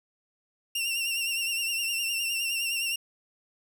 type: tone with vibrato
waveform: sawtooth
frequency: 2750 Hz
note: F7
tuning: 27 cents flat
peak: -24 dBFS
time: 0.75-2.96 s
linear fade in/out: 5 ms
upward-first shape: triangle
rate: 9.7 Hz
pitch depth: 61 cents each way
effects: 11-bit